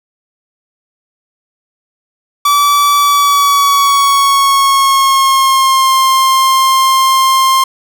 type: tone with pitch glide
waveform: 45% pulse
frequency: 1153 to 1057.3 Hz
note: D6 to C6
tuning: -32 to +18 cents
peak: -7 dBFS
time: 2.45-7.64 s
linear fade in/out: 5 ms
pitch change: -150 cents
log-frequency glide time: 2.98-5.94 s
effects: none